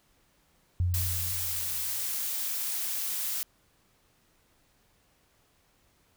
sine tone with exponential decay, 89 Hz, F2, 33 cents sharp, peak -22 dBFS, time 0.8-2.14 s, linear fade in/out 0 ms, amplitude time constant 290 ms
blue noise, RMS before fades -32 dBFS, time 0.94-3.43 s, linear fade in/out 0 ms
effects pink hiss -67 dBFS RMS until 6.16 s

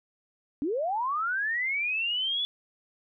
sine linear sweep, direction up, 261.6 to 3458 Hz, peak -26 dBFS, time 0.62-2.45 s, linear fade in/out 0 ms, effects none

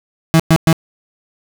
35% pulse tone bursts, 162.4 Hz, E3, 26 cents flat, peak -5 dBFS, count 3, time 0.34-0.728 s, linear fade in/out 0 ms, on 56 ms, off 110 ms, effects none

